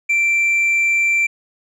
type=tone with tanh clipping; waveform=triangle; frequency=2349 Hz; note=D7; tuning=in tune; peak=-14 dBFS; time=0.09-1.27 s; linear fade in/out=10 ms; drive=7 dB; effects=none